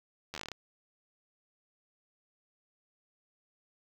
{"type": "slowing click train", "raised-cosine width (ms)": 0.2, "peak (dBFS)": -22, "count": 10, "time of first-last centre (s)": [0.34, 0.517], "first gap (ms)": 11, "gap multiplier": 1.14, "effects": ["8-bit"]}